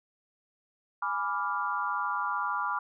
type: chord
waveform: sine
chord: G# diminished seventh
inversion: none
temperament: equal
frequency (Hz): 830.6 / 987.8 / 1174.7 / 1396.9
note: G#5 / B5 / D6 / F6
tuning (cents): 0 / 0 / 0 / 0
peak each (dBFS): -37 / -33 / -32 / -34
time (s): 1.02-2.79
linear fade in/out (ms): 5
effects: none